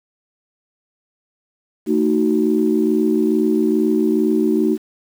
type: chord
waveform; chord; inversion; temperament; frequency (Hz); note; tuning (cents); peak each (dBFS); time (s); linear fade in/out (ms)
sine; D# diminished; second; just; 224 / 311.1 / 373.4; A3 / D#4 / F#4; +31 / 0 / +16; -18 / -17 / -18; 1.86-4.78; 50
effects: tanh soft clip ceiling -4 dBFS + 7-bit